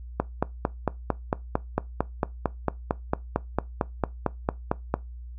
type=click train; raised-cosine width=1 ms; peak=-8 dBFS; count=22; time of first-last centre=0.2-4.94 s; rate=4.43 Hz; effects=noise-tail reverb RT60 0.2 s tail -20 dB re dry + added 60 Hz sine -37 dBFS peak until 5.38 s